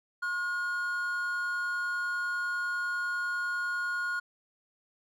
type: tone pair together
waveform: triangle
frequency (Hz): 1075 / 1435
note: C6 / F6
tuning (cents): +47 / +47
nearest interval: perfect fourth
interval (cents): 500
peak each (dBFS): -38 / -28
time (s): 0.22-4.2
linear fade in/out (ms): 10
effects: none